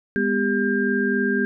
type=tone cluster; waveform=sine; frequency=205 / 248.7 / 396.4 / 1599 Hz; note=G#3 / B3 / G4 / G6; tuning=-22 / +12 / +19 / +34 cents; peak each=-24 dBFS; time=0.16-1.45 s; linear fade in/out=0 ms; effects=none